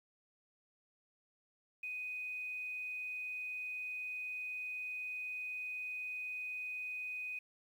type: tone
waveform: sine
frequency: 2496 Hz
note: D#7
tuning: 5 cents sharp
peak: -39 dBFS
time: 1.83-7.39 s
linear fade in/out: 5 ms
effects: 11-bit